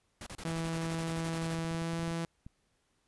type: noise bursts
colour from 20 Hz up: pink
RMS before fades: -44 dBFS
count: 16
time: 0.21-1.555 s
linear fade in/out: 2 ms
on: 55 ms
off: 31 ms
type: tone with pitch glide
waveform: sawtooth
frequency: 164.3 to 166.69 Hz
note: E3 to E3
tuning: -5 to +20 cents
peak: -29 dBFS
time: 0.45-2.25 s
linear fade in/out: 2 ms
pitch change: +25 cents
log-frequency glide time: 1.62-1.99 s
type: clicks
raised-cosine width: 5 ms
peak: -34 dBFS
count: 11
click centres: 1.589 / 1.647 / 1.713 / 1.747 / 1.819 / 1.934 / 1.993 / 2.031 / 2.079 / 2.111 / 2.465 s
effects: pink hiss -75 dBFS RMS until 3.07 s + resampled to 24000 Hz